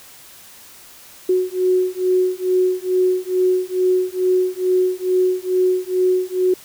sine beating tone pair, 367 / 369.3 Hz, F#4 / F#4, -14 / -3 cents, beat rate 2.3 Hz, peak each -18 dBFS, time 1.29-6.54 s, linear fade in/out 5 ms, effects white hiss -43 dBFS RMS until 6.64 s

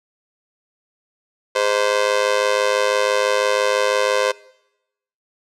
sawtooth tone with amplitude modulation, 516 Hz, C5, 24 cents flat, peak -8 dBFS, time 1.55-4.32 s, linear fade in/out 10 ms, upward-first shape sine, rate 106 Hz, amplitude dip 95%, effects noise-tail reverb RT60 0.9 s tail -22 dB re dry + low-pass 7000 Hz 12 dB/octave

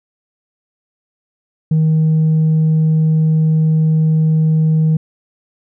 triangle tone with tanh clipping, 157.7 Hz, D#3, 24 cents sharp, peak -10 dBFS, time 1.71-4.97 s, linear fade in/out 5 ms, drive 6 dB, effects none

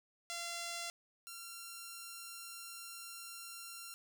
5% pulse tone pair in turn, 686 / 1372 Hz, F5 / F6, -31 / -31 cents, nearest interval octave, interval 1200 cents, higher second, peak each -29 / -35 dBFS, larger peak first, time 0.3-0.9 / 1.27-3.94 s, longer second, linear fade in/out 0 ms, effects none

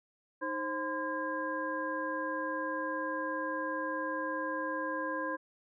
sine tone cluster, 312.8 / 530 / 1025 / 1620 Hz, D#4 / C5 / C6 / G#6, +9 / +22 / -36 / -43 cents, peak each -39 / -38 / -37 / -38 dBFS, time 0.41-5.37 s, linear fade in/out 20 ms, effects none

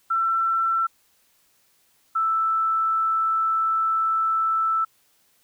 sine tone pair in turn, 1342 / 1321.2 Hz, E6 / E6, +31 / +4 cents, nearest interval unison, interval 27 cents, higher first, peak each -19 dBFS, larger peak neither, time 0.1-0.87 / 2.15-4.85 s, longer second, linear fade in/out 10 ms, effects white hiss -63 dBFS RMS until 5.43 s

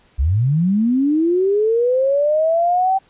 sine linear sweep, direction up, 58.27 to 778 Hz, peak -13 dBFS, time 0.18-2.99 s, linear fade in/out 20 ms, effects pink hiss -55 dBFS RMS until 3.09 s + resampled to 8000 Hz

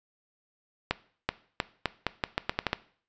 accelerating click train, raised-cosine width 0.3 ms, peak -9 dBFS, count 11, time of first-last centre 0.91-2.731 s, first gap 380 ms, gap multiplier 0.82, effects noise-tail reverb RT60 0.5 s tail -18 dB re dry + resampled to 16000 Hz

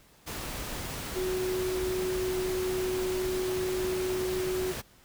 sine tone in noise, 370 Hz, F#4, in tune, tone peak -28 dBFS, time 1.15-4.73 s, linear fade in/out 20 ms, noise pink, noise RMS -37 dBFS, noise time 0.26-4.82 s, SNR +6 dB, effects pink hiss -59 dBFS RMS until 5.04 s

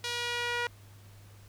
sawtooth tone with band-pass filter sweep, 480 Hz, B4, 49 cents flat, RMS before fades -33 dBFS, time 0.04-0.67 s, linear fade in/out 2 ms, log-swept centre 4000 to 1800 Hz, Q 1.1, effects added 101 Hz sine -51 dBFS peak until 1.48 s + pink hiss -59 dBFS RMS until 1.48 s

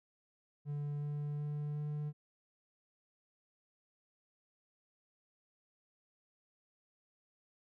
triangle tone with pitch steps, 145.7 / 146.71 / 147.73 / 148.76 Hz, D3 / D3 / D3 / D3, -13 / -1 / +11 / +23 cents, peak -34 dBFS, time 0.65-2.13 s, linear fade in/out 50 ms, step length 370 ms, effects none

